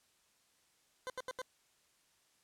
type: tone bursts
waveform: 20% pulse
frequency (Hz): 511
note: C5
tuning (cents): -41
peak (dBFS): -34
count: 4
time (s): 1.07-1.417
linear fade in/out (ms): 0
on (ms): 29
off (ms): 77
effects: white hiss -72 dBFS RMS until 2.43 s + low-pass 10000 Hz 12 dB/octave